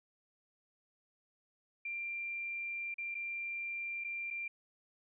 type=tone with dropouts; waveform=sine; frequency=2374 Hz; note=D7; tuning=18 cents sharp; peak=-37 dBFS; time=1.85-4.48 s; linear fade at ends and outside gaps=5 ms; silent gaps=2.942-2.982 / 3.145-3.15 / 4.04-4.045 / 4.304-4.308 s; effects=none